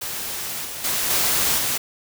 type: noise with level steps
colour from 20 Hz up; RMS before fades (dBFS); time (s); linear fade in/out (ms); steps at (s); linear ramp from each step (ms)
white; -29 / -32 / -23 / -20 / -23; 0.01-1.78; 10; 0.65 / 0.84 / 1.1 / 1.58; 2
effects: none